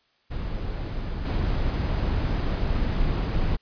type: noise with level steps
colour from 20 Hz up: brown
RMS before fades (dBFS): -30 / -24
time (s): 0.3-3.57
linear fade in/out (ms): 20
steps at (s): 1.25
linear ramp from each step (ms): 2
effects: white hiss -66 dBFS RMS until 3.61 s + resampled to 11025 Hz